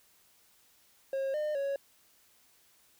triangle tone with pitch steps, 540 / 605 / 555 Hz, C#5 / D#5 / C#5, -45 / -49 / +2 cents, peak -28 dBFS, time 1.13-1.76 s, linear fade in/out 2 ms, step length 210 ms, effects white hiss -65 dBFS RMS until 2.99 s

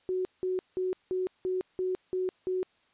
sine tone bursts, 370 Hz, F#4, in tune, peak -27 dBFS, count 8, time 0.09-2.63 s, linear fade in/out 0 ms, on 160 ms, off 180 ms, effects white hiss -67 dBFS RMS until 2.93 s + resampled to 8000 Hz

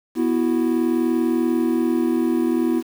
triangle chord, B suspended fourth, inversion none, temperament equal, 246.9 / 329.6 / 370 Hz, B3 / E4 / F#4, 0 / 0 / 0 cents, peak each -19 / -18 / -24 dBFS, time 0.15-2.83 s, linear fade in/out 50 ms, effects 7-bit

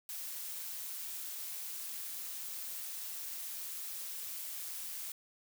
blue noise with amplitude modulation, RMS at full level -41 dBFS, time 0.09-5.12 s, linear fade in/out 2 ms, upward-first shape sine, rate 167 Hz, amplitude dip 30%, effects none

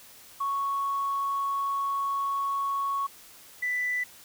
sine tone pair in turn, 1108.7 / 1984.6 Hz, C#6 / B6, 0 / +8 cents, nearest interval minor seventh, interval 1008 cents, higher second, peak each -25 dBFS, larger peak neither, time 0.4-3.07 / 3.62-4.04 s, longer first, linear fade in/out 10 ms, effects tanh soft clip ceiling -21 dBFS + white hiss -51 dBFS RMS until 4.24 s

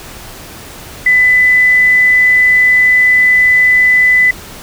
sine tone, 2000 Hz, B6, 21 cents sharp, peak -5 dBFS, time 1.06-4.31 s, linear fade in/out 5 ms, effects pink hiss -31 dBFS RMS until 4.62 s

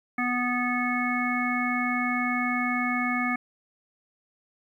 harmonic tone with a mistuned harmonic, 247 Hz, B3, in tune, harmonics 1 / 3 / 5 / 7 / 9, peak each -28 / -33 / -31 / -33 / -29 dBFS, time 0.18-3.36 s, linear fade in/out 5 ms, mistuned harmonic 9, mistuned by -21 cents, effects 10-bit

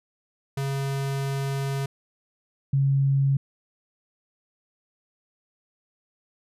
square / sine tone pair in turn, 137.4 / 137.4 Hz, C#3 / C#3, -15 / -15 cents, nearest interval unison, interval 0 cents, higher neither, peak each -26 / -18 dBFS, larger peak second, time 0.57-1.86 / 2.73-3.37 s, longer first, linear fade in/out 5 ms, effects resampled to 32000 Hz

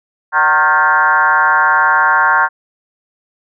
sine tone with frequency modulation, 1244.5 Hz, D#6, in tune, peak -8 dBFS, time 0.32-2.49 s, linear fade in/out 50 ms, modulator 162 Hz, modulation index 2.6, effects none

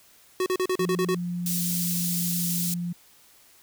square tone bursts, 370 Hz, F#4, in tune, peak -23 dBFS, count 8, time 0.4-1.147 s, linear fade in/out 2 ms, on 61 ms, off 37 ms
sine tone with pitch glide, 175.8 to 174.08 Hz, F3 to F3, +12 to -5 cents, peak -27 dBFS, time 0.79-2.93 s, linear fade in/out 10 ms, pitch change -17 cents, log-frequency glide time 1.4-2.18 s
white high-pass noise, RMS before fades -29 dBFS, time 1.46-2.74 s, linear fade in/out 2 ms, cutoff 4800 Hz, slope 12 dB/octave
effects white hiss -56 dBFS RMS until 3.62 s

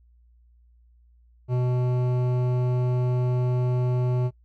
sine tone with hard clipping, 124.7 Hz, B2, 17 cents sharp, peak -23 dBFS, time 1.48-4.31 s, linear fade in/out 50 ms, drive 13 dB, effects noise-tail reverb RT60 0.1 s tail -22 dB re dry + added 59 Hz sine -54 dBFS peak until 4.44 s

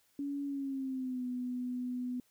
sine tone with pitch glide, 282.6 to 248.9 Hz, C#4 to B3, +34 to +14 cents, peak -34 dBFS, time 0.19-2.2 s, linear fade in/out 2 ms, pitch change -220 cents, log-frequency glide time 0.45-1.26 s, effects white hiss -71 dBFS RMS until 2.3 s

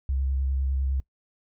sine tone with vibrato, 67 Hz, C2, 42 cents sharp, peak -23 dBFS, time 0.09-1 s, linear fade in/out 0 ms, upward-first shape triangle, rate 9.9 Hz, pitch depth 29 cents each way, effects noise-tail reverb RT60 0.1 s tail -21 dB re dry

